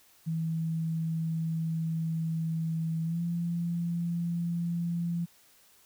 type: tone with pitch glide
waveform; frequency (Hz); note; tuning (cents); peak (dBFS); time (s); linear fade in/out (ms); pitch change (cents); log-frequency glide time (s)
sine; 162.4 to 170.87; E3 to F3; -26 to -38; -28; 0.26-5.26; 20; +88; 3.04-3.21
effects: white hiss -61 dBFS RMS until 5.85 s